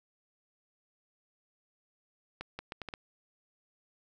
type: accelerating click train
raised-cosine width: 0.3 ms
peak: -23 dBFS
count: 6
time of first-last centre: 2.41-2.938 s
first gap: 180 ms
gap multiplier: 0.73
effects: none